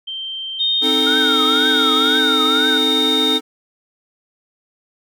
sine tone with pitch glide, 3136 to 3301 Hz, G7 to G#7, 0 to -11 cents, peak -24 dBFS, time 0.07-2.19 s, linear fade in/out 10 ms, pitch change +89 cents, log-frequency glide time 0.58-1.9 s
sine tone, 3693 Hz, A#7, 17 cents flat, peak -15 dBFS, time 0.59-3.39 s, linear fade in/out 20 ms
square chord, A diminished, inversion first, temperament equal, 261.6 / 311.1 / 440 Hz, C4 / Eb4 / A4, 0 / 0 / 0 cents, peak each -23 dBFS, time 0.81-3.41 s, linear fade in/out 50 ms
sine tone with vibrato, 1400 Hz, F6, 4 cents sharp, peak -19 dBFS, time 1.06-2.78 s, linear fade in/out 10 ms, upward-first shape triangle, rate 2 Hz, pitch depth 200 cents each way
effects none

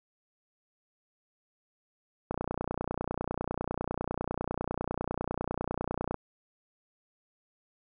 click train, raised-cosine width 1 ms, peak -17 dBFS, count 116, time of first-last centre 2.31-6.143 s, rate 30 Hz, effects none

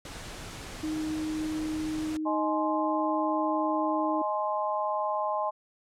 pink noise, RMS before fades -41 dBFS, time 0.05-2.17 s, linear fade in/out 2 ms
sine tone, 311.1 Hz, D#4, in tune, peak -29 dBFS, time 0.83-4.22 s, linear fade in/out 5 ms
sine chord, Ab major, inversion second, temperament equal with one note detuned, 622.3 / 843.7 / 1046.5 Hz, Eb5 / Ab5 / C6, 0 / +27 / 0 cents, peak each -31 dBFS, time 2.25-5.51 s, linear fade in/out 20 ms
effects low-pass 9000 Hz 12 dB/octave

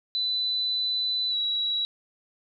sine tone with pitch glide, 3996 to 3891 Hz, B7 to B7, +20 to -27 cents, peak -24 dBFS, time 0.15-1.85 s, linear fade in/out 0 ms, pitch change -47 cents, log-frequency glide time 1.29-1.36 s, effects none

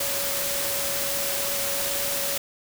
sine tone in noise, 560 Hz, C#5, 18 cents sharp, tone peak -33 dBFS, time 0-2.38 s, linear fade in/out 5 ms, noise white, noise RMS -27 dBFS, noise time 0-2.38 s, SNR -9 dB, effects none

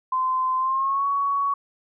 sine tone with pitch glide, 1033 to 1120 Hz, C6 to C#6, -22 to +18 cents, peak -20 dBFS, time 0.12-1.54 s, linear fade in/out 5 ms, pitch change +140 cents, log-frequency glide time 0.57-1.06 s, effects none

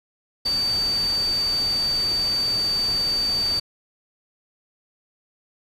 sine tone in noise, 4608 Hz, D8, 34 cents flat, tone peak -20 dBFS, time 0.45-3.6 s, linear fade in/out 10 ms, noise pink, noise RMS -34 dBFS, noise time 0.45-3.6 s, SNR +11 dB, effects resampled to 32000 Hz

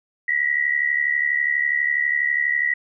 sine tone pair together, 1903.3 / 1975.5 Hz, A#6 / B6, +36 / 0 cents, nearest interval minor second, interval 64 cents, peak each -21 dBFS, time 0.28-2.74 s, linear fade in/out 5 ms, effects none

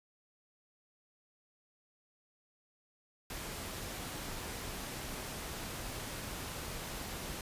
pink noise, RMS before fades -42 dBFS, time 3.3-7.41 s, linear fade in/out 2 ms, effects resampled to 32000 Hz

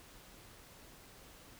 silence, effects pink hiss -57 dBFS RMS until 1.59 s

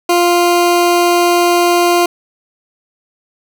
20% pulse tone, 349.2 Hz, F4, in tune, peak -4 dBFS, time 0.09-2.06 s, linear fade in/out 5 ms, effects none

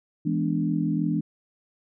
sine chord, E dominant seventh, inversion none, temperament equal, 164.81 / 207.7 / 246.9 / 293.7 Hz, E3 / G#3 / B3 / D4, 0 / 0 / 0 / 0 cents, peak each -26 / -29 / -30 / -27 dBFS, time 0.25-1.21 s, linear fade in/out 10 ms, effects none

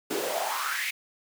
pink noise with high-pass filter sweep, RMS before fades -30 dBFS, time 0.1-0.91 s, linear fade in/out 10 ms, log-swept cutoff 320 to 2400 Hz, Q 5.3, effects none

